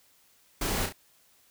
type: noise with echo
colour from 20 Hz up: pink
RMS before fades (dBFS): -30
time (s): 0.61-0.86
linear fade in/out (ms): 5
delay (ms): 33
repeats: 2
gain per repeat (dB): -6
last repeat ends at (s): 0.926
effects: white hiss -63 dBFS RMS until 1.5 s

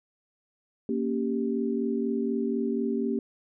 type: chord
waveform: sine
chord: G diminished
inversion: first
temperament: equal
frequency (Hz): 233.1 / 277.2 / 392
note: Bb3 / Db4 / G4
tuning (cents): 0 / 0 / 0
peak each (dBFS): -28 / -31 / -30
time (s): 0.89-3.19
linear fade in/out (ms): 2
effects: none

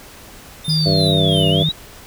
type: tone with tremolo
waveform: square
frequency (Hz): 3601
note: A7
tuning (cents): +39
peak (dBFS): -25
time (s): 0.64-1.64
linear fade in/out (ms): 10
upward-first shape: sine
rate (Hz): 3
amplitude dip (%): 75
type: tone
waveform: sine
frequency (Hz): 157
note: D#3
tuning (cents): +16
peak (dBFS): -16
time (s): 0.68-1.69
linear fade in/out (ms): 2
type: linear two-way sweep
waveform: sine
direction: down then up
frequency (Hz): 4978 to 2798 to 3931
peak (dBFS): -18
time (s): 0.69-1.72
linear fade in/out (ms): 10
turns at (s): 1.49
type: harmonic tone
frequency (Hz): 96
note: G2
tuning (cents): -36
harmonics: 1 / 2 / 3 / 4 / 5 / 6 / 7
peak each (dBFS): -24 / -24 / -24 / -24 / -24 / -24 / -24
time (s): 0.85-1.64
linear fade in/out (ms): 20
effects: pink hiss -40 dBFS RMS until 2.06 s

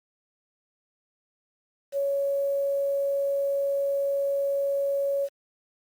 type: tone with quantisation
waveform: sine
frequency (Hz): 558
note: C#5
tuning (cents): +11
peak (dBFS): -23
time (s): 1.92-5.29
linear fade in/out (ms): 50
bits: 8
effects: Opus 48 kbps

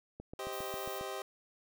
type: click train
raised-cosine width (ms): 2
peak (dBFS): -31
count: 7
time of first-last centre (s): 0.2-1.011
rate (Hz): 7.4
type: chord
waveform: 25% pulse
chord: C minor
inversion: second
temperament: just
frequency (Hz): 392.4 / 523.3 / 627.9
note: G4 / C5 / Eb5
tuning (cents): +2 / 0 / +16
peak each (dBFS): -38 / -40 / -40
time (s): 0.39-1.22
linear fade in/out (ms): 2
type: noise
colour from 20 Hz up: violet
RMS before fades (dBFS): -48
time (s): 0.52-0.99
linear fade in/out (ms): 10
effects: none

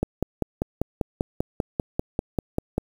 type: click train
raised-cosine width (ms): 2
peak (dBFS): -9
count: 15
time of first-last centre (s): 0.03-2.78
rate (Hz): 5.09
effects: 7-bit

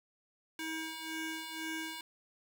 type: ring-modulated tone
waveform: 15% pulse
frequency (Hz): 640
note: D#5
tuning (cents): +49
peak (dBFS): -29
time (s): 0.59-2.01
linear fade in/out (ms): 2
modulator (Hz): 961
effects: none

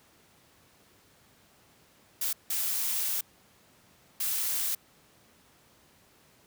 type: noise bursts at uneven times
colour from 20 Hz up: blue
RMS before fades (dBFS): -30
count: 3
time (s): 2.21-2.33 / 2.5-3.21 / 4.2-4.75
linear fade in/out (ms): 5
effects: pink hiss -61 dBFS RMS until 6.46 s + high-pass 80 Hz 12 dB/octave

